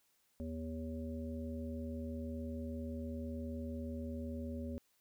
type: harmonic tone with a mistuned harmonic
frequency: 80.5 Hz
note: E2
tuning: 41 cents flat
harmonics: 1 / 3 / 5 / 7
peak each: -43 / -42 / -52 / -49 dBFS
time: 0.4-4.78 s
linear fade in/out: 0 ms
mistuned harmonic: 7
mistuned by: -19 cents
effects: white hiss -75 dBFS RMS until 5 s